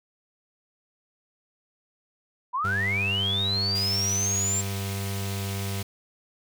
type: linear sweep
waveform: sine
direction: up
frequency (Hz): 951 to 7459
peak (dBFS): -24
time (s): 2.53-4.62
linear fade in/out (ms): 20
type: tone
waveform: 35% pulse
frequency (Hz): 98.3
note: G2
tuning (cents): +5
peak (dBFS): -27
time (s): 2.64-5.83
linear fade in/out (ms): 10
type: high-pass noise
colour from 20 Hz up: pink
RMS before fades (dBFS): -39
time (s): 3.75-5.83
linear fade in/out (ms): 5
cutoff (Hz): 2000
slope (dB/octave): 96
effects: none